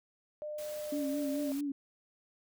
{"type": "tone with pitch glide", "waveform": "sine", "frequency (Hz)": [602, 594.4], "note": ["D5", "D5"], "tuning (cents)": [43, 21], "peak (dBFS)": -37, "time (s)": [0.42, 1.52], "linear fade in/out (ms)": 0, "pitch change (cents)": -22, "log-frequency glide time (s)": [0.78, 1.33]}
{"type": "noise", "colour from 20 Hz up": "white", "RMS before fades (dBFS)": -49, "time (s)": [0.58, 1.61], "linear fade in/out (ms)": 5}
{"type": "tone with vibrato", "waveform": "sine", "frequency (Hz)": 280.9, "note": "C#4", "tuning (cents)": 23, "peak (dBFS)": -32, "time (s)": [0.92, 1.72], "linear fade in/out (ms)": 5, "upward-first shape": "sine", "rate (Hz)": 4.6, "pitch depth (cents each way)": 58}
{"effects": []}